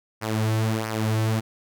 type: tone with flanger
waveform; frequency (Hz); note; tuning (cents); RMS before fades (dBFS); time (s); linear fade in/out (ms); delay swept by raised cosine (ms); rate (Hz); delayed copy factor
sawtooth; 110; A2; 0; -24; 0.21-1.41; 20; 0.26 to 4.26; 1.5; -0.65
effects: none